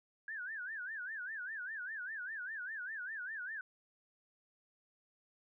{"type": "tone with vibrato", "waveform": "sine", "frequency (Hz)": 1614, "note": "G#6", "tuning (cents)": -50, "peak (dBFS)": -40, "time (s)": [0.28, 3.61], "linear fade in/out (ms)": 2, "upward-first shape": "sine", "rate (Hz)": 5, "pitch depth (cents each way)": 200, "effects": []}